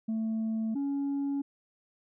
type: tone pair in turn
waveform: sine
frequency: 221.8 / 280 Hz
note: A3 / C#4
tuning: +14 / +18 cents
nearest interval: major third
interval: 404 cents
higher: second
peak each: -26 dBFS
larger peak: neither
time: 0.08-0.75 / 0.75-1.42 s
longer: neither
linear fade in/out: 10 ms
effects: tanh soft clip ceiling -27 dBFS